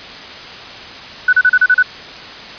sine tone bursts, 1491 Hz, F#6, 13 cents sharp, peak -6 dBFS, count 7, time 1.28-1.827 s, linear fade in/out 5 ms, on 49 ms, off 34 ms, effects white hiss -31 dBFS RMS until 2.58 s + resampled to 11025 Hz

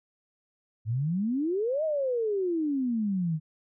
sine exponential two-way sweep, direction up then down, 103.83 to 645 to 151.1 Hz, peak -25 dBFS, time 0.85-3.4 s, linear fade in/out 50 ms, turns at 1.84 s, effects none

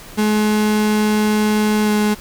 35% pulse tone with pitch glide, 212.5 to 210.5 Hz, G#3 to G#3, +40 to +24 cents, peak -12 dBFS, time 0.17-2.15 s, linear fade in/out 20 ms, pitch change -16 cents, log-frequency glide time 1.84-1.9 s, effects pink hiss -38 dBFS RMS until 2.2 s

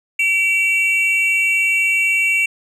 triangle tone pair together, 2302 / 2726 Hz, D7 / F7, -35 / -43 cents, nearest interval minor third, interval 292 cents, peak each -15 dBFS, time 0.19-2.46 s, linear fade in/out 5 ms, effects resampled to 32000 Hz

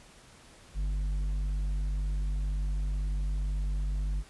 triangle tone with tanh clipping, 49 Hz, G1, in tune, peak -29 dBFS, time 0.74-4.24 s, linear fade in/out 50 ms, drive 11 dB, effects pink hiss -55 dBFS RMS until 4.29 s + resampled to 24000 Hz

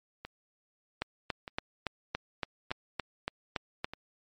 two click trains, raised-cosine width 0.3 ms, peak -24 / -15 dBFS, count 4 / 11, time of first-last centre 0.25-3.936 / 1.02-3.845 s, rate 0.814 / 3.54 Hz, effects MP3 48 kbps

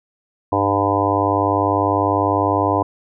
harmonic tone, 100 Hz, G2, 35 cents sharp, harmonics 1 / 3 / 4 / 5 / 6 / 7 / 8 / 9 / 10, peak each -24 / -22 / -25 / -24 / -25 / -23 / -25 / -24 / -21 dBFS, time 0.52-2.83 s, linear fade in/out 5 ms, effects none

